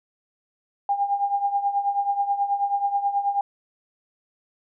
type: tone with tremolo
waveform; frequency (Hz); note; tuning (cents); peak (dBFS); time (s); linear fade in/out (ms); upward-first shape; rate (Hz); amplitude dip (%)
sine; 804; G5; +44; -17; 0.89-3.41; 2; triangle; 9.3; 80
effects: none